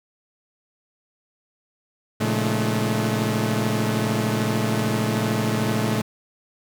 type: tone cluster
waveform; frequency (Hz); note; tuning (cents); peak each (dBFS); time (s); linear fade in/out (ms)
sawtooth; 114.3 / 136.8 / 174.1 / 215.3 / 303.3; A#2 / C#3 / F3 / A3 / D#4; -34 / -23 / -5 / -37 / -44; -21 / -25 / -28 / -20 / -29; 2.2-6.02; 10
effects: none